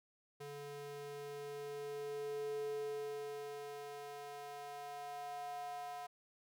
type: tone with high-pass filter sweep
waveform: square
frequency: 143.8 Hz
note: D3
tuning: 36 cents flat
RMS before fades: -45 dBFS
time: 0.4-6.07 s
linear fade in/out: 10 ms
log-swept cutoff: 290 to 780 Hz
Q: 5.6
effects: none